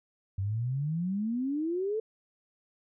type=exponential sweep; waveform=sine; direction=up; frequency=93.8 to 450 Hz; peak=-28 dBFS; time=0.38-2 s; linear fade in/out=5 ms; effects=none